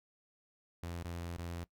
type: tone with dropouts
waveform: sawtooth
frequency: 85.7 Hz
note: F2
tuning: 32 cents flat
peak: -36 dBFS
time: 0.83-1.64 s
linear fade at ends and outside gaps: 0 ms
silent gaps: 1.027-1.047 / 1.366-1.385 s
effects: noise-tail reverb RT60 0.1 s tail -20 dB re dry